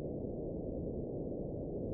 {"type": "low-pass noise", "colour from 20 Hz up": "white", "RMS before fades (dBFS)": -40, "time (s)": [0, 1.93], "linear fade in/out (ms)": 0, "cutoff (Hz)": 570, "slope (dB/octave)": 48, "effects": []}